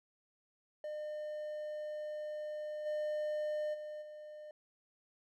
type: tone with level steps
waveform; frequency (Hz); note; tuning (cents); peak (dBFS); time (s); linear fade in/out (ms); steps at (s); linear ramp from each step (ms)
triangle; 605; D#5; -49; -37 / -32 / -40 / -45; 0.84-4.51; 2; 2.85 / 3.73 / 4.01; 20
effects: none